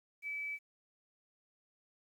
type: tone with quantisation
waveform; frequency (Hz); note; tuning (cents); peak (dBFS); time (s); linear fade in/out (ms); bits
sine; 2300; D7; -37; -37; 0.22-0.59; 50; 11
effects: none